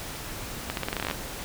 accelerating click train, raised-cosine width 0.3 ms, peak -12 dBFS, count 13, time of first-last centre 0.7-1.112 s, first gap 72 ms, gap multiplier 0.85, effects pink hiss -37 dBFS RMS until 1.44 s

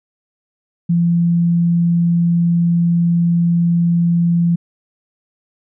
sine tone, 170.8 Hz, F3, 38 cents flat, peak -11 dBFS, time 0.89-4.56 s, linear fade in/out 10 ms, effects none

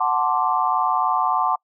sine chord, D dominant seventh, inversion first, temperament equal with one note detuned, 740 / 880 / 1046.5 / 1169.9 Hz, F#5 / A5 / C6 / D6, 0 / 0 / 0 / -7 cents, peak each -23 dBFS, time 0-1.56 s, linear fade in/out 10 ms, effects noise-tail reverb RT60 0.1 s tail -26 dB re dry

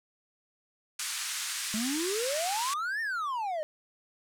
white band-pass noise, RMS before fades -35 dBFS, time 0.99-2.74 s, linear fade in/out 5 ms, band 1200 to 9600 Hz, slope 24 dB/octave
triangle exponential two-way sweep, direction up then down, 208.3 to 1852 to 595 Hz, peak -28 dBFS, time 1.74-3.63 s, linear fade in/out 0 ms, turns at 3.01 s
effects none

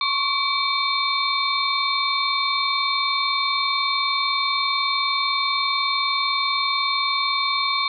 sine tone cluster, 1086 / 1126 / 2305 / 3639 / 4201 Hz, C#6 / C#6 / D7 / A#7 / C8, -36 / +27 / -33 / -42 / +6 cents, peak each -26 dBFS, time 0.01-7.88 s, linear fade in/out 2 ms, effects none

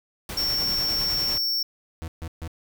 pink noise with tremolo, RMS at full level -33 dBFS, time 0.29-1.38 s, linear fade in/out 2 ms, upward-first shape sine, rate 10 Hz, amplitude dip 35%
square tone, 5460 Hz, F8, 40 cents flat, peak -23 dBFS, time 0.37-1.63 s, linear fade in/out 5 ms
40% pulse tone bursts, 81.3 Hz, E2, 23 cents flat, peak -30 dBFS, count 3, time 2.02-2.477 s, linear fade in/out 0 ms, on 59 ms, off 140 ms
effects none

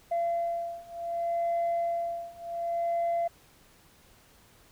sine beating tone pair, 682 / 682.67 Hz, F5 / F5, -41 / -40 cents, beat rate 0.67 Hz, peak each -30 / -29 dBFS, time 0.11-3.28 s, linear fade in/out 10 ms, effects tanh soft clip ceiling -23 dBFS + pink hiss -59 dBFS RMS until 4.71 s

